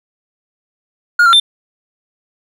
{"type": "tone with pitch steps", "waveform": "triangle", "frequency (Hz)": [1428, 1369, 3571], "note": ["F6", "F6", "A7"], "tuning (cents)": [38, -35, 25], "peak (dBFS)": -4, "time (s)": [1.19, 1.4], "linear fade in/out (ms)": 5, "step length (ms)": 70, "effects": []}